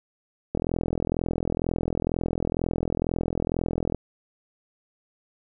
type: click train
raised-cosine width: 2 ms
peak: -12 dBFS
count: 144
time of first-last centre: 0.55-3.947 s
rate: 42.1 Hz
effects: none